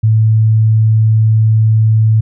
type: tone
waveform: sine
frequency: 110 Hz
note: A2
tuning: in tune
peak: -6 dBFS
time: 0.03-2.21 s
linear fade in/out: 10 ms
effects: none